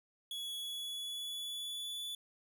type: tone with pitch glide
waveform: 45% pulse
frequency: 3374 to 3459 Hz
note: G#7 to A7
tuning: +27 to -30 cents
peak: -39 dBFS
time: 0.31-2.15 s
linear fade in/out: 2 ms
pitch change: +43 cents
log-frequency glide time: 0.56-2.03 s
effects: none